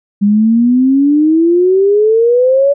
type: exponential sweep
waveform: sine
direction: up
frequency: 200 to 573 Hz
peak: -6 dBFS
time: 0.21-2.74 s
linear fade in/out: 20 ms
effects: none